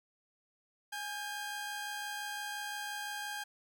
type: tone pair together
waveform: sawtooth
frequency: 830.6 / 1595.4 Hz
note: G#5 / G6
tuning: 0 / +30 cents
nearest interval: major seventh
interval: 1130 cents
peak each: -38 / -37 dBFS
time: 0.92-3.44 s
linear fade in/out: 10 ms
effects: none